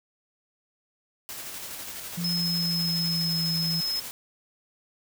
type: noise with tremolo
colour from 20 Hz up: white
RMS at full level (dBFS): -37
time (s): 1.29-4.11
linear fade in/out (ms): 0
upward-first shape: square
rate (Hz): 12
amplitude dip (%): 25
type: tone with pitch glide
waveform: sine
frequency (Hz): 172.4 to 165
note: F3 to E3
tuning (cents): -22 to +2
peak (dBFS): -28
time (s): 2.17-3.81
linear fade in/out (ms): 10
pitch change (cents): -76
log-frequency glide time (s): 2.3-3.42
type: tone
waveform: triangle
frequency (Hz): 5170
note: E8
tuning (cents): -34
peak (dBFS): -25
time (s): 2.24-4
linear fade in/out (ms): 5
effects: none